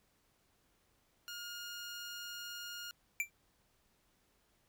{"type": "tone", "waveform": "15% pulse", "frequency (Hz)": 1422, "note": "F6", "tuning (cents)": 31, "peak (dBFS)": -37, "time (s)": [1.28, 2.91], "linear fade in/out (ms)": 0}
{"type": "tone with exponential decay", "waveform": "square", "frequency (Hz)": 2349, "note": "D7", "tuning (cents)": 0, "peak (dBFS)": -29, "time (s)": [3.2, 3.3], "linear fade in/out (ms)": 1, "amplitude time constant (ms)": 20}
{"effects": ["pink hiss -74 dBFS RMS until 4.68 s"]}